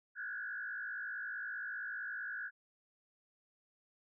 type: tone with frequency modulation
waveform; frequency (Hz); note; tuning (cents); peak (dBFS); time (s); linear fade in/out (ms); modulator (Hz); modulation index
sine; 1568; G6; 0; -39; 0.15-2.51; 50; 55.3; 2.2
effects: none